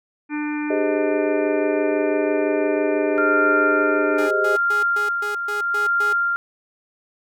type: harmonic tone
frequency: 298.7 Hz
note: D4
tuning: 29 cents sharp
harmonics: 1 / 3 / 4 / 5 / 6 / 7 / 8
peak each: -23 / -34 / -40 / -36 / -37 / -43 / -34 dBFS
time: 0.29-4.3 s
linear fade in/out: 50 ms
type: chord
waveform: sine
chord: Ab major seventh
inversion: third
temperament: just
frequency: 389.3 / 415.3 / 519.1 / 623 Hz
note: G4 / Ab4 / C5 / Eb5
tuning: -12 / 0 / -14 / +2 cents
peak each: -24 / -24 / -29 / -23 dBFS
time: 0.7-4.56 s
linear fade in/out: 5 ms
type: tone with tremolo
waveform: sine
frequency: 1392 Hz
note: F6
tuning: 6 cents flat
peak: -16 dBFS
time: 3.18-6.36 s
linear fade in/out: 0 ms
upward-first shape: sine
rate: 0.79 Hz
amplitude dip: 55%
type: tone bursts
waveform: sawtooth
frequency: 415.3 Hz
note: G#4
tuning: in tune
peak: -24 dBFS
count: 8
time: 4.18-6.13 s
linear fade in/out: 5 ms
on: 130 ms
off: 130 ms
effects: none